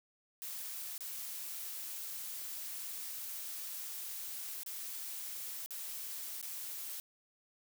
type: noise with dropouts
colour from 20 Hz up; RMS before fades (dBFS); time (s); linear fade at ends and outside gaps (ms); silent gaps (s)
blue; -43; 0.42-7; 0; 0.979-1.007 / 4.633-4.662 / 5.661-5.707 / 6.414-6.427
effects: none